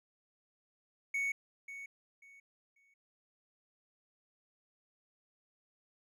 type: tone with echo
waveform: triangle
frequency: 2223 Hz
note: C#7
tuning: 4 cents sharp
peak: -30 dBFS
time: 1.14-1.32 s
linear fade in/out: 5 ms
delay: 540 ms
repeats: 3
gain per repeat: -12 dB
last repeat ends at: 2.94 s
effects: none